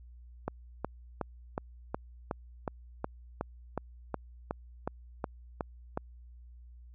click train, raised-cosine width 1 ms, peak -18 dBFS, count 16, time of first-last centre 0.48-5.975 s, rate 2.73 Hz, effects added 60 Hz sine -49 dBFS peak until 6.94 s

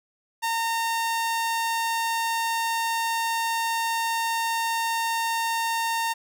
sawtooth tone, 915 Hz, A#5, 32 cents flat, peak -20 dBFS, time 0.42-6.14 s, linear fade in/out 20 ms, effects none

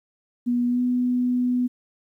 sine tone with pitch glide, 242.8 to 247.9 Hz, B3 to B3, -29 to +7 cents, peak -19 dBFS, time 0.46-1.68 s, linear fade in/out 20 ms, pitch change +36 cents, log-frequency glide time 0.67-0.81 s, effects 10-bit

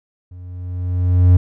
triangle tone with level ramp, 90 Hz, F#2, 47 cents flat, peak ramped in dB -32 to -3 dBFS, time 0.31-1.37 s, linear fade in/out 5 ms, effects none

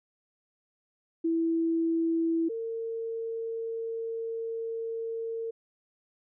sine tone pair in turn, 329.6 / 454.9 Hz, E4 / A#4, 0 / -42 cents, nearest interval tritone, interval 558 cents, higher second, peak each -24 / -31 dBFS, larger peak first, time 1.24-2.49 / 2.49-5.51 s, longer second, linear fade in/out 10 ms, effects none

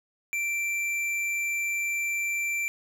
sine tone with tanh clipping, 2349 Hz, D7, in tune, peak -28 dBFS, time 0.33-2.68 s, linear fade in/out 0 ms, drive 12 dB, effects none

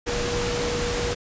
sine tone in noise, 480.6 Hz, B4, 47 cents flat, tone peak -27 dBFS, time 0.06-1.15 s, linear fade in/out 20 ms, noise pink, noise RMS -27 dBFS, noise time 0.06-1.15 s, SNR -3 dB, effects resampled to 16000 Hz

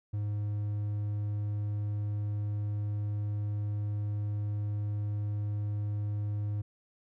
triangle tone, 103.83 Hz, G#2, in tune, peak -28 dBFS, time 0.13-6.62 s, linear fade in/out 10 ms, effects none

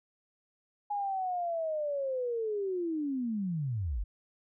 sine linear sweep, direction down, 830.6 to 41 Hz, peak -30 dBFS, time 0.9-4.04 s, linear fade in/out 10 ms, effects none

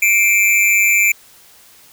square tone with amplitude modulation, 2349 Hz, D7, in tune, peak -8 dBFS, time 0.02-1.12 s, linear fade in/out 5 ms, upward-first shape sine, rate 203 Hz, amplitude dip 70%, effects white hiss -46 dBFS RMS until 1.92 s

